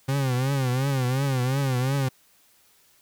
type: tone with vibrato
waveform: 40% pulse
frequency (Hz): 132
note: C3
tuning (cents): +16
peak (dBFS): -21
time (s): 0.08-2.09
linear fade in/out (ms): 10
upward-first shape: triangle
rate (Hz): 2.8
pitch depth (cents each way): 130
effects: white hiss -60 dBFS RMS until 3.01 s